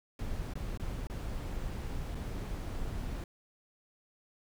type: noise with dropouts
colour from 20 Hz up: brown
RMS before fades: -37 dBFS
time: 0.19-3.24 s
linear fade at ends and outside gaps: 2 ms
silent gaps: 0.537-0.554 / 0.775-0.797 / 1.071-1.098 / 2.148-2.152 s
effects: none